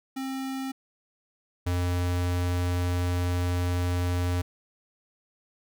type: tone pair in turn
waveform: square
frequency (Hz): 266.1 / 88.8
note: C4 / F2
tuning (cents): +29 / +29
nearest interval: octave + perfect fifth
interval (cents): 1900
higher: first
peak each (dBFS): -31 / -25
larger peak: second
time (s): 0.16-0.72 / 1.66-4.42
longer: second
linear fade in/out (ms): 10
effects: none